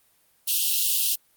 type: high-pass noise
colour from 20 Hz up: white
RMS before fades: -23 dBFS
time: 0.47-1.16 s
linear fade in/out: 20 ms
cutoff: 2700 Hz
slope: 96 dB/octave
effects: white hiss -63 dBFS RMS until 1.36 s + Opus 32 kbps